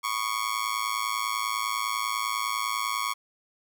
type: tone with amplitude modulation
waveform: sawtooth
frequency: 1108.7 Hz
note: C#6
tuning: in tune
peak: -19 dBFS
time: 0.03-3.14 s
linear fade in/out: 20 ms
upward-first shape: sine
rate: 110 Hz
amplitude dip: 95%
effects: none